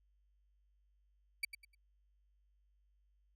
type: tone with echo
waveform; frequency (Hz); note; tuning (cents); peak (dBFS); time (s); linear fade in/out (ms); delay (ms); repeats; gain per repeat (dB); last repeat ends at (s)
35% pulse; 2312; D7; -28; -31; 1.43-1.45; 5; 100; 3; -11; 1.75
effects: added 50 Hz sine -70 dBFS peak until 3.35 s